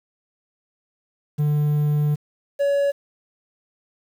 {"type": "tone pair in turn", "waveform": "triangle", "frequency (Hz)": [148.3, 564.1], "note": ["D3", "C#5"], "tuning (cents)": [17, 30], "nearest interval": "octave + major seventh", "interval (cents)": 2313, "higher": "second", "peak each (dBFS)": -15, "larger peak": "neither", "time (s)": [[1.38, 2.16], [2.59, 2.92]], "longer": "first", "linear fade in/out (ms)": 20, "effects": ["8-bit"]}